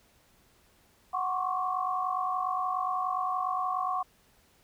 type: tone cluster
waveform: sine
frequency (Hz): 740 / 1049 / 1096 / 1146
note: F#5 / C6 / C#6 / D6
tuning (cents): 0 / +4 / -20 / -43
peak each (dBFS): -32 / -37 / -32 / -34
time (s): 1.13-4.03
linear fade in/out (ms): 10
effects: pink hiss -64 dBFS RMS until 4.63 s